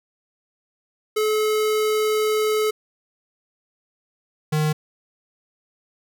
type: tone pair in turn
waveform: square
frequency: 429.8 / 153.37 Hz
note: A4 / D#3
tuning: -41 / -25 cents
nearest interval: octave + tritone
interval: 1784 cents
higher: first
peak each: -19 dBFS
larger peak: neither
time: 1.16-2.71 / 4.52-4.73 s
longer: first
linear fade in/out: 10 ms
effects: none